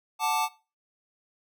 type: chord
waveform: square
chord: D major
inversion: first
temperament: equal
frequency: 740 / 880 / 1174.7 Hz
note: F#5 / A5 / D6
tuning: 0 / 0 / 0 cents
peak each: -32 / -27 / -31 dBFS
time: 0.19-0.49 s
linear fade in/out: 50 ms
effects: noise-tail reverb RT60 0.3 s tail -18 dB re dry